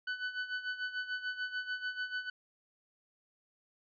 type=tone with tremolo; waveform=40% pulse; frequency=1500 Hz; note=F#6; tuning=23 cents sharp; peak=-32 dBFS; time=0.07-2.3 s; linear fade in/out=5 ms; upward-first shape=sine; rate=6.8 Hz; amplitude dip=75%; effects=resampled to 11025 Hz